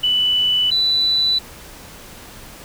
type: tone pair in turn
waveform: sine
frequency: 2979 / 3976 Hz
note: F#7 / B7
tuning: +11 / +11 cents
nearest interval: perfect fourth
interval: 500 cents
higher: second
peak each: -14 dBFS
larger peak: neither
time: 0.03-0.71 / 0.71-1.39 s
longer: neither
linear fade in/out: 10 ms
effects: pink hiss -39 dBFS RMS until 2.64 s